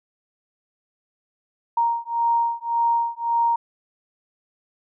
sine beating tone pair, 932.3 / 934.1 Hz, A#5 / A#5, 0 / +3 cents, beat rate 1.8 Hz, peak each -22 / -22 dBFS, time 1.77-3.56 s, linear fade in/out 5 ms, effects none

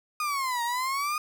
35% pulse exponential two-way sweep, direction down then up, 1239 to 932.3 to 1239 Hz, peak -25 dBFS, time 0.2-1.18 s, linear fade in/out 2 ms, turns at 0.63 s, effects none

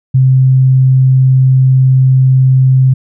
sine tone, 130.9 Hz, C3, 1 cent sharp, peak -4 dBFS, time 0.14-2.94 s, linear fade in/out 10 ms, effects none

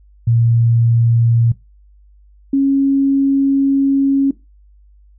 sine tone pair in turn, 116.54 / 274.5 Hz, A#2 / C#4, 0 / -17 cents, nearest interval octave + minor third, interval 1483 cents, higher second, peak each -10 dBFS, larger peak neither, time 0.27-1.52 / 2.53-4.31 s, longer second, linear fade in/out 5 ms, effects noise-tail reverb RT60 0.2 s tail -17 dB re dry + added 50 Hz sine -44 dBFS peak until 5.18 s

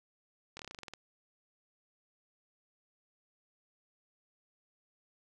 slowing click train, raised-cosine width 0.2 ms, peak -27 dBFS, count 11, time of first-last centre 0.57-0.937 s, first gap 23 ms, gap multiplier 1.1, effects none

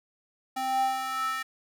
square tone with high-pass filter sweep, 261.6 Hz, C4, in tune, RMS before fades -29 dBFS, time 0.56-1.43 s, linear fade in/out 10 ms, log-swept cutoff 580 to 1600 Hz, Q 5.5, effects none

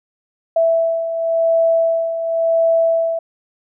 sine beating tone pair, 659.3 / 660.23 Hz, E5 / E5, 0 / +3 cents, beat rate 0.93 Hz, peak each -21 / -14 dBFS, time 0.56-3.19 s, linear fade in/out 5 ms, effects none

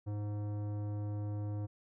sine tone with tanh clipping, 103.83 Hz, G#2, in tune, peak -37 dBFS, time 0.06-1.67 s, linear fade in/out 20 ms, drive 15 dB, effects none

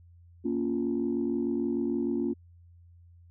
sine chord, Bb minor, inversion none, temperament just, 233.1 / 279.7 / 349.6 Hz, Bb3 / Db4 / F4, 0 / +16 / +2 cents, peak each -30 dBFS, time 0.44-2.34 s, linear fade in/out 20 ms, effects tanh soft clip ceiling -19 dBFS + added 86 Hz sine -52 dBFS peak until 3.3 s

